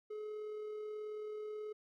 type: tone with amplitude modulation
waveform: triangle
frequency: 425.6 Hz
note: G#4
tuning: 42 cents sharp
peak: -38 dBFS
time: 0.1-1.73 s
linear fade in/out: 10 ms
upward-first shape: sine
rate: 38.5 Hz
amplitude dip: 25%
effects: none